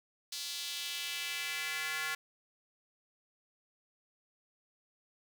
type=tone with high-pass filter sweep; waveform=square; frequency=155.56 Hz; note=D#3; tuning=in tune; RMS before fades=-38 dBFS; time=0.32-2.15 s; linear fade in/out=5 ms; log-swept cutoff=4300 to 1600 Hz; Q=2; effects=none